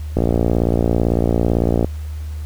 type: click train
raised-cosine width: 2 ms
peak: -3 dBFS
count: 98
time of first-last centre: 0.17-1.845 s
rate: 57.9 Hz
effects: added 76 Hz sine -24 dBFS peak until 2.45 s + pink hiss -46 dBFS RMS until 2.45 s